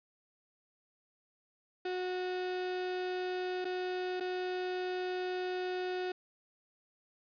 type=tone with dropouts; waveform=35% pulse; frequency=365.8 Hz; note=F#4; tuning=20 cents flat; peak=-32 dBFS; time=1.85-6.12 s; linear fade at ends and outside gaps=5 ms; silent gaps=3.646-3.651 / 4.2-4.206 s; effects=resampled to 11025 Hz + 10-bit